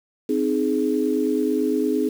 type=tone cluster; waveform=sine; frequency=260.6 / 309.5 / 419.7 Hz; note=C4 / D#4 / G#4; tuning=-7 / -9 / +18 cents; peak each=-23 dBFS; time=0.29-2.09 s; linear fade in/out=5 ms; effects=7-bit